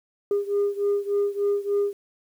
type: beating tone pair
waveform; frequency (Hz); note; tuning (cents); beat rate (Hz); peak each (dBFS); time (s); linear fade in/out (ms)
sine; 404.2 / 407.6; G#4 / G#4; -47 / -32; 3.4; -22 / -24; 0.31-1.93; 2
effects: tanh soft clip ceiling -17 dBFS + 9-bit